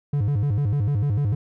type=tone with vibrato; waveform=triangle; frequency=121.3 Hz; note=B2; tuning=31 cents flat; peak=-17 dBFS; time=0.13-1.35 s; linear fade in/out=5 ms; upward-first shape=square; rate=6.7 Hz; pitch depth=300 cents each way; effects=none